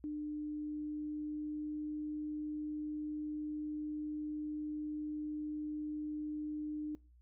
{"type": "tone with pitch glide", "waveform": "sine", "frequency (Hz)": [299.7, 302.1], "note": ["D4", "D4"], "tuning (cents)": [35, 49], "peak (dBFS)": -37, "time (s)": [0.04, 6.95], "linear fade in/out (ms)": 0, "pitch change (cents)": 14, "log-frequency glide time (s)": [0.22, 1.89], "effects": ["noise-tail reverb RT60 0.3 s tail -22 dB re dry", "added 60 Hz sine -60 dBFS peak until 7.21 s"]}